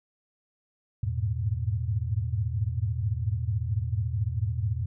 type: tone cluster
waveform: sine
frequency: 82.5 / 102.5 / 106.9 / 120.7 Hz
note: E2 / G#2 / A2 / B2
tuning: +2 / -22 / -49 / -39 cents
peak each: -31 dBFS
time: 1.03-4.86 s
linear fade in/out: 5 ms
effects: none